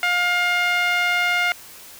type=tone with band-pass filter; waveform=sawtooth; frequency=709 Hz; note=F5; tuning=26 cents sharp; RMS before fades=-20 dBFS; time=0.03-1.52 s; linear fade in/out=0 ms; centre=2000 Hz; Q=2.3; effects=white hiss -42 dBFS RMS until 1.99 s